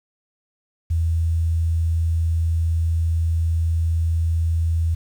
sine tone, 82.41 Hz, E2, in tune, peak -17 dBFS, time 0.9-4.95 s, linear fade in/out 10 ms, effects 8-bit

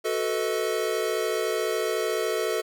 square chord, B dominant seventh, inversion second, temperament equal with one note detuned, 370 / 440 / 493.9 / 636.4 Hz, F#4 / A4 / B4 / D#5, 0 / 0 / 0 / +39 cents, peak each -32 / -28 / -34 / -32 dBFS, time 0.04-2.62 s, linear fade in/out 20 ms, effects none

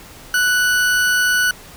40% pulse tone, 1481 Hz, F#6, 1 cent sharp, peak -13 dBFS, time 0.34-1.51 s, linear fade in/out 2 ms, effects pink hiss -40 dBFS RMS until 1.76 s

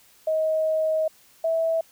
sine tone pair in turn, 631 / 653.6 Hz, D#5 / E5, +24 / -15 cents, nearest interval minor second, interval 61 cents, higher second, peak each -20 dBFS, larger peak neither, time 0.27-1.08 / 1.44-1.81 s, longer first, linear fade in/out 5 ms, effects white hiss -56 dBFS RMS until 1.91 s

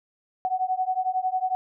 sine beating tone pair, 740 / 751 Hz, F#5 / F#5, 0 / +26 cents, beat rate 11 Hz, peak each -26 / -26 dBFS, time 0.45-1.55 s, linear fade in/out 0 ms, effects none

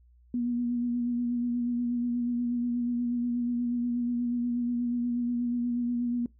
sine tone with vibrato, 241 Hz, B3, 42 cents flat, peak -26 dBFS, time 0.34-6.26 s, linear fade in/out 2 ms, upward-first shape sine, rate 8.3 Hz, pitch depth 25 cents each way, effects noise-tail reverb RT60 0.2 s tail -22 dB re dry + added 60 Hz sine -56 dBFS peak until 6.39 s

